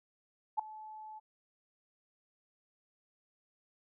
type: tone with ADSR envelope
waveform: sine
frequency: 864 Hz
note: A5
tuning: 32 cents flat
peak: -25 dBFS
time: 0.57-1.2 s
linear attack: 23 ms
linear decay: 3 ms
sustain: -20 dB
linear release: 22 ms
effects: none